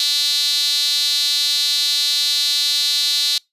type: tone with high-pass filter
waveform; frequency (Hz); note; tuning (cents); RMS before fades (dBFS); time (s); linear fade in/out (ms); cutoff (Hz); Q
sawtooth; 289.6; D4; -24; -18; 0-3.38; 2; 4000; 7.1
effects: noise-tail reverb RT60 0.2 s tail -26 dB re dry + resampled to 32000 Hz